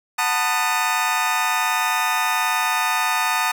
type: chord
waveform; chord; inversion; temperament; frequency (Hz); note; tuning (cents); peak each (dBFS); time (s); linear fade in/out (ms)
25% pulse; B dominant seventh; second; just; 740.8 / 889 / 987.8 / 1234.7; F#5 / A5 / B5 / D#6; +2 / +18 / 0 / -14; -23 / -19 / -24 / -19; 0.18-3.52; 10
effects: none